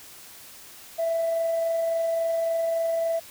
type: tone with amplitude modulation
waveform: sine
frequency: 662 Hz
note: E5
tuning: 7 cents sharp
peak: -20 dBFS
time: 0.98-3.2 s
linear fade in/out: 20 ms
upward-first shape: sine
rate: 23.6 Hz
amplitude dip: 25%
effects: tanh soft clip ceiling -19 dBFS + white hiss -46 dBFS RMS until 3.3 s